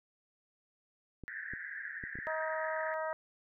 clicks, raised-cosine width 3 ms, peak -33 dBFS, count 5, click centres 1.237 / 1.536 / 2.038 / 2.155 / 2.188 s
pink band-pass noise, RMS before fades -43 dBFS, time 1.28-2.94 s, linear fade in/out 0 ms, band 1600 to 1900 Hz, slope 96 dB/octave
harmonic tone, 316 Hz, D#4, 27 cents sharp, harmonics 2 / 3 / 4 / 5 / 6, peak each -36 / -40 / -42 / -44 / -46 dBFS, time 2.27-3.13 s, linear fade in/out 0 ms
effects none

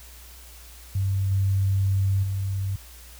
sine tone with level steps, 97.2 Hz, G2, 14 cents flat, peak -21 / -19 / -24 dBFS, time 0.95-2.76 s, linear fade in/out 5 ms, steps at 1.31 / 2.23 s, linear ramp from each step 5 ms, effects added 60 Hz sine -45 dBFS peak until 3.19 s + white hiss -48 dBFS RMS until 3.19 s

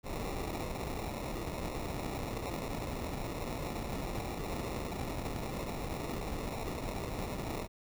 pink noise with sample-and-hold, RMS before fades -38 dBFS, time 0.03-7.68 s, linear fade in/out 50 ms, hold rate 1575 Hz, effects none

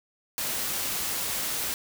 white noise, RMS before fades -30 dBFS, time 0.38-1.74 s, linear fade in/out 0 ms, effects none

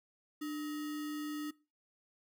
sine tone with sample-and-hold, 299 Hz, D4, 31 cents sharp, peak -36 dBFS, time 0.41-1.51 s, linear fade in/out 10 ms, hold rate 1575 Hz, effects noise-tail reverb RT60 0.3 s tail -21 dB re dry

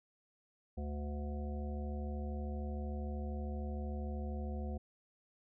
harmonic tone, 73 Hz, D2, 10 cents flat, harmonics 1 / 3 / 5 / 7 / 9 / 10, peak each -38 / -44 / -51 / -50 / -56 / -52 dBFS, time 0.77-4.78 s, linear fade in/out 10 ms, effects none

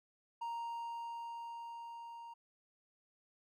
triangle tone with level ramp, 932.3 Hz, A#5, in tune, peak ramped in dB -36 to -46 dBFS, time 0.41-2.34 s, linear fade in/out 10 ms, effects none

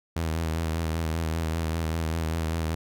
sawtooth tone with vibrato, 81.1 Hz, E2, 28 cents flat, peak -22 dBFS, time 0.16-2.75 s, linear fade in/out 5 ms, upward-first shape sine, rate 5.1 Hz, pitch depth 44 cents each way, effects none

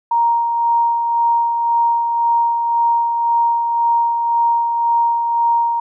sine tone with tremolo, 935 Hz, A#5, 5 cents sharp, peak -11 dBFS, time 0.11-5.8 s, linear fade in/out 5 ms, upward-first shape sine, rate 1.9 Hz, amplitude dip 40%, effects none

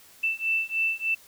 sine beating tone pair, 2658 / 2661.3 Hz, E7 / E7, +14 / +16 cents, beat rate 3.3 Hz, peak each -27 / -27 dBFS, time 0.23-1.15 s, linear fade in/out 10 ms, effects white hiss -53 dBFS RMS until 1.27 s

